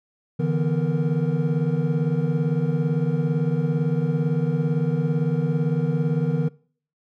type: tone cluster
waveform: triangle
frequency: 145.7 / 163.5 / 248.1 / 466.4 Hz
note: D3 / E3 / B3 / A#4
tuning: -13 / -14 / +8 / +1 cents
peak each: -21 / -21 / -28 / -28 dBFS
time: 0.39-6.49 s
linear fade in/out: 10 ms
effects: noise-tail reverb RT60 0.5 s tail -23 dB re dry